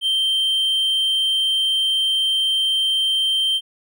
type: tone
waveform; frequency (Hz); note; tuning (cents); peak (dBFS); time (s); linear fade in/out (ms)
triangle; 3136; G7; 0; -15; 0.01-3.61; 50
effects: none